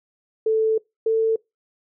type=tone pair in turn; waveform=sine; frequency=440.5 / 446.1 Hz; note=A4 / A4; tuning=+2 / +24 cents; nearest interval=unison; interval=22 cents; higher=second; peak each=-16 dBFS; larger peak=neither; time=0.46-0.78 / 1.06-1.36 s; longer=first; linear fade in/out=5 ms; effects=noise-tail reverb RT60 0.2 s tail -24 dB re dry